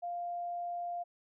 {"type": "tone", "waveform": "sine", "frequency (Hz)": 698.5, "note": "F5", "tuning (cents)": 0, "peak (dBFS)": -35, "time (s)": [0.02, 1.04], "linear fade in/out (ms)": 20, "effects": []}